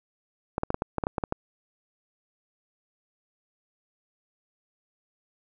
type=clicks; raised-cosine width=1 ms; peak=-12 dBFS; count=11; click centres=0.581 / 0.634 / 0.704 / 0.744 / 0.821 / 0.983 / 1.038 / 1.069 / 1.182 / 1.238 / 1.324 s; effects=none